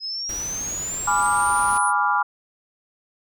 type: exponential sweep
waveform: sine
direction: up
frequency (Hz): 5070 to 10548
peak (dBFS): -26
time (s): 0-1.93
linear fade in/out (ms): 50
type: noise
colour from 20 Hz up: pink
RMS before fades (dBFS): -37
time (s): 0.29-1.78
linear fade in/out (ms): 2
type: chord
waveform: sine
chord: G# diminished seventh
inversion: none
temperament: equal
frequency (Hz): 830.6 / 987.8 / 1174.7 / 1396.9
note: G#5 / B5 / D6 / F6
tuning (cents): 0 / 0 / 0 / 0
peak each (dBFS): -23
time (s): 1.07-2.23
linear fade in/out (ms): 10
effects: none